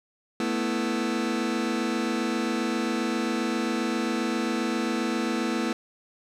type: chord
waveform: sawtooth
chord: A suspended second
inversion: none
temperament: just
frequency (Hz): 220 / 247.5 / 330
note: A3 / B3 / E4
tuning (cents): 0 / +4 / +2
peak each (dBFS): -25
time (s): 0.4-5.73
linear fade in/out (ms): 2
effects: low-pass 7000 Hz 12 dB/octave + 10-bit